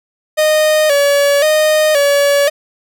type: tone with vibrato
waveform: 45% pulse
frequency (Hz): 592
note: D5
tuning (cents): +14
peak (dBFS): -9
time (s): 0.37-2.5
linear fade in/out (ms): 20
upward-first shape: square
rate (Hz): 0.95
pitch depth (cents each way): 71
effects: none